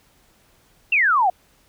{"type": "exponential sweep", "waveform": "sine", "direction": "down", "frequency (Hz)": [2797, 694], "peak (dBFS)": -14, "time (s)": [0.92, 1.3], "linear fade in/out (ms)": 5, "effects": ["pink hiss -58 dBFS RMS until 1.68 s"]}